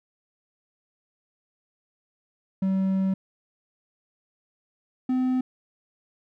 triangle tone pair in turn, 191.2 / 255.8 Hz, G3 / C4, -43 / -39 cents, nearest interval perfect fourth, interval 504 cents, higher second, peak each -19 dBFS, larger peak neither, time 2.62-3.14 / 5.09-5.41 s, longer first, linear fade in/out 5 ms, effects none

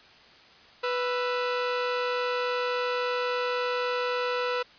sawtooth tone pair together, 493.9 / 1331.6 Hz, B4 / E6, 0 / +17 cents, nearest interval octave + perfect fourth, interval 1717 cents, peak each -23 / -29 dBFS, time 0.83-4.63 s, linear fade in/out 10 ms, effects white hiss -53 dBFS RMS until 4.78 s + resampled to 11025 Hz

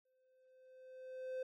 triangle tone with exponential growth, 516 Hz, C5, 24 cents flat, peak -36 dBFS, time 0.05-1.43 s, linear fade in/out 5 ms, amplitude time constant 300 ms, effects none

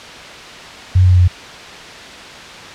sine tone with pitch steps, 92.1 / 90.94 / 89.79 Hz, F#2 / F#2 / F2, -7 / -29 / +49 cents, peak -6 dBFS, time 0.95-1.28 s, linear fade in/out 10 ms, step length 110 ms, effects white hiss -32 dBFS RMS until 2.74 s + low-pass 4000 Hz 12 dB/octave

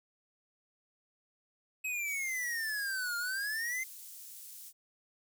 square exponential two-way sweep, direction down then up, 2567 to 1400 to 2101 Hz, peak -34 dBFS, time 1.84-3.84 s, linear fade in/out 10 ms, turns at 3.17 s
pink high-pass noise, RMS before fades -49 dBFS, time 2.04-4.73 s, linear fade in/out 50 ms, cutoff 9000 Hz, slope 12 dB/octave
effects none

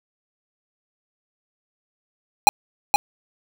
square tone with echo, 822 Hz, G#5, 18 cents flat, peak -7 dBFS, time 2.47-2.49 s, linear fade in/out 0 ms, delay 470 ms, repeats 1, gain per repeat -5 dB, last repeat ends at 2.96 s, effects none

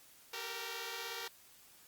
5% pulse tone cluster, 387.8 / 452.5 / 468.9 Hz, G4 / A4 / A#4, -19 / +48 / +10 cents, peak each -35 / -35 / -32 dBFS, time 0.33-1.28 s, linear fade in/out 5 ms, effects white hiss -61 dBFS RMS until 1.87 s + Opus 48 kbps

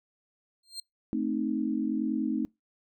35% pulse tone with exponential growth, 4186 Hz, C8, in tune, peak -31 dBFS, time 0.63-0.8 s, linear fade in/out 5 ms, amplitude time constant 36 ms
sine chord, A diminished, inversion none, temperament equal, 220 / 261.6 / 311.1 Hz, A3 / C4 / Eb4, 0 / 0 / 0 cents, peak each -31 dBFS, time 1.13-2.45 s, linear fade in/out 0 ms
effects noise-tail reverb RT60 0.2 s tail -26 dB re dry

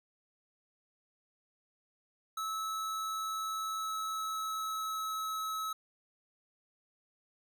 square tone with pitch glide, 1300 to 1291.8 Hz, E6 to E6, -24 to -35 cents, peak -35 dBFS, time 2.37-5.73 s, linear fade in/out 5 ms, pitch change -11 cents, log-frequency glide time 3.69-5.38 s, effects none

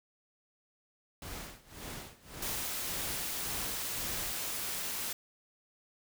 pink noise with tremolo, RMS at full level -42 dBFS, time 1.22-4.32 s, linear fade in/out 2 ms, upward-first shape sine, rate 1.8 Hz, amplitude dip 90%
white noise, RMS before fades -37 dBFS, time 2.42-5.13 s, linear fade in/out 5 ms
effects none

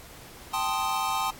square chord, A half-diminished seventh, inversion third, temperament equal, 784 / 880 / 1046.5 / 1244.5 Hz, G5 / A5 / C6 / Eb6, 0 / 0 / 0 / 0 cents, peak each -32 dBFS, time 0.53-1.31 s, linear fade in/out 10 ms, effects pink hiss -47 dBFS RMS until 1.39 s + AAC 64 kbps

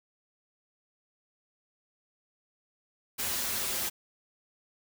white noise with comb filter, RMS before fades -32 dBFS, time 3.18-3.9 s, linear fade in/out 20 ms, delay 6.6 ms, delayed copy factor -0.55, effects none

